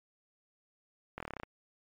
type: slowing click train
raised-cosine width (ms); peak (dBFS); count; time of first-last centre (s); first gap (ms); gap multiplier
0.5; -24; 10; 1.18-1.434; 23; 1.05
effects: MP3 64 kbps